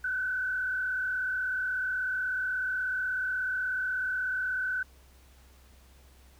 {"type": "tone with frequency modulation", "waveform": "sine", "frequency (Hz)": 1508, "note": "F#6", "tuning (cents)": 32, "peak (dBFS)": -28, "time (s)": [0.04, 4.83], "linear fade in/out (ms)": 5, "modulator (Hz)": 36.4, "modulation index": 0.93, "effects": ["added 65 Hz sine -55 dBFS peak until 6.39 s", "pink hiss -61 dBFS RMS until 6.39 s"]}